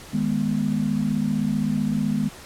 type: chord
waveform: sine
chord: G# minor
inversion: second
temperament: equal with one note detuned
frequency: 155.56 / 207.7 / 243.3 Hz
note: D#3 / G#3 / B3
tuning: 0 / 0 / -26 cents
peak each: -27 / -23 / -25 dBFS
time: 0.13-2.29 s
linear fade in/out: 10 ms
effects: pink hiss -42 dBFS RMS until 2.45 s + low-pass 12000 Hz 12 dB/octave